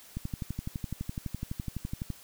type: click train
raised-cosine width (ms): 5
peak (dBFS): -21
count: 24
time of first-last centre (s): 0.17-2.103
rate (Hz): 11.9
effects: white hiss -53 dBFS RMS until 2.23 s